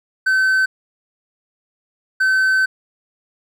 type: tone bursts at uneven times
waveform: triangle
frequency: 1532 Hz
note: G6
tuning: 40 cents flat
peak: -11 dBFS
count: 2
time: 0.26-0.66 / 2.2-2.66 s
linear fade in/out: 10 ms
effects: none